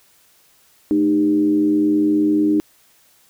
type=tone with frequency modulation; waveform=sine; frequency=305.8 Hz; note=D#4; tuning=30 cents flat; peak=-13 dBFS; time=0.91-2.6 s; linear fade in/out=0 ms; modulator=90.8 Hz; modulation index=0.55; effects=white hiss -55 dBFS RMS until 3.29 s